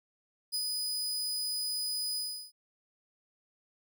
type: tone with ADSR envelope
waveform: sawtooth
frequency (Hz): 4978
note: D#8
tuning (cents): 0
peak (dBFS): -27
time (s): 0.52-2.52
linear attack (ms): 25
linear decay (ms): 68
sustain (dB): -2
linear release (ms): 350
effects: none